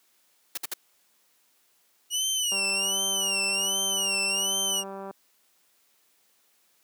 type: noise bursts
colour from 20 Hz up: white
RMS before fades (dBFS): -31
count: 3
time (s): 0.55-0.739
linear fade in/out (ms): 5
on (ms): 25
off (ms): 57
type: tone with vibrato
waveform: 20% pulse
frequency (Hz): 2885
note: F#7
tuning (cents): -44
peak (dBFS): -19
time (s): 2.1-4.84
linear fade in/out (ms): 50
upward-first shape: sine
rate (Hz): 1.3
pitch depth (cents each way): 130
type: click train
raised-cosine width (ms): 1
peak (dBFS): -25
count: 506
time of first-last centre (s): 2.52-5.11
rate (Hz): 195
effects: white hiss -66 dBFS RMS until 6.83 s + high-pass 200 Hz 12 dB/octave